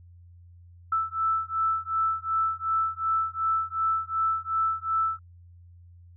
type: beating tone pair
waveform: sine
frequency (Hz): 1318.5 / 1321.2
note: E6 / E6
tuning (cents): 0 / +4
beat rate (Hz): 2.7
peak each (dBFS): -27 / -27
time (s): 0.92-5.19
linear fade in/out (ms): 5
effects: added 87 Hz sine -48 dBFS peak until 6.16 s